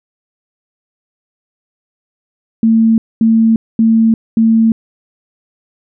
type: tone bursts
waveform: sine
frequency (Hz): 224.9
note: A3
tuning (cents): +38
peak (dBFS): -6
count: 4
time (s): 2.63-4.72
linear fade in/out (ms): 2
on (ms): 350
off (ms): 230
effects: none